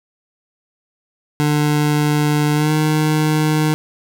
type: tone with pitch glide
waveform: 25% pulse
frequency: 149 to 153.99 Hz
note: D3 to D#3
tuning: +25 to -18 cents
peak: -10 dBFS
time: 1.4-3.74 s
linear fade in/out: 0 ms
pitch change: +57 cents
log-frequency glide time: 2.55-2.72 s
effects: none